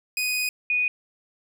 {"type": "tone pair in turn", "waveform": ["sawtooth", "sine"], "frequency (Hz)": [2491, 2474], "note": ["D#7", "D#7"], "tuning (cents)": [1, -10], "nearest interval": "unison", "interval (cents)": 11, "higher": "first", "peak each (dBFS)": [-20, -20], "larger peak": "neither", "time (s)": [[0.17, 0.49], [0.7, 0.88]], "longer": "first", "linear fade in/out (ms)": 2, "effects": []}